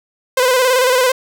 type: tone with vibrato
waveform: sawtooth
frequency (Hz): 509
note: C5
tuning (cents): -48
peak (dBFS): -7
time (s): 0.37-1.12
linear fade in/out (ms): 5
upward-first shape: square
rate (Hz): 18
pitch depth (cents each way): 47
effects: none